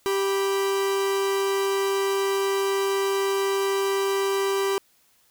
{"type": "tone pair together", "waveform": "45% pulse", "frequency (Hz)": [392, 982.1], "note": ["G4", "B5"], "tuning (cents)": [0, -10], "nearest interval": "octave + major third", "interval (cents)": 1590, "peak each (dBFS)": [-22, -32], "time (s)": [0.06, 4.78], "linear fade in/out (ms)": 0, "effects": ["white hiss -62 dBFS RMS until 5.3 s"]}